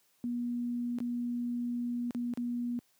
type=tone with dropouts; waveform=sine; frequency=241 Hz; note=B3; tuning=42 cents flat; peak=-31 dBFS; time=0.24-2.79 s; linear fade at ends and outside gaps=0 ms; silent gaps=0.986-1.003 / 2.108-2.148 / 2.337-2.374 s; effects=white hiss -70 dBFS RMS until 2.99 s + high-pass 100 Hz 12 dB/octave